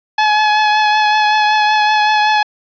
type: tone with vibrato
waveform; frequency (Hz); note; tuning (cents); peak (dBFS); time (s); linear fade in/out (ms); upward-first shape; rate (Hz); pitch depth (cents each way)
sawtooth; 850; G#5; +40; -6; 0.18-2.43; 5; triangle; 5.3; 23
effects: resampled to 11025 Hz + 8-bit

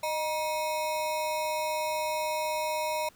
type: ring-modulated tone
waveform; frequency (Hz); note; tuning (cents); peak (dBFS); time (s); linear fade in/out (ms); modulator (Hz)
square; 784; G5; 0; -26; 0.03-3.09; 5; 168
effects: pink hiss -59 dBFS RMS until 3.15 s

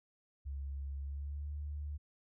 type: tone with pitch glide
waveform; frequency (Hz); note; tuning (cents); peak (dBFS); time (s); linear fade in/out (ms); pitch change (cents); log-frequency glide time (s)
sine; 69.3 to 73.42; C#2 to D2; 0 to 0; -38; 0.45-1.98; 20; +100; 1-1.51
effects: none

